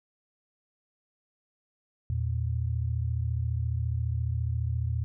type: tone pair together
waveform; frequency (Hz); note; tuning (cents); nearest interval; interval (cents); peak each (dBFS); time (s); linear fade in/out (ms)
sine; 81.99 / 116.54; E2 / A#2; -9 / 0; tritone; 609; -29 / -29; 2.1-5.04; 0
effects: none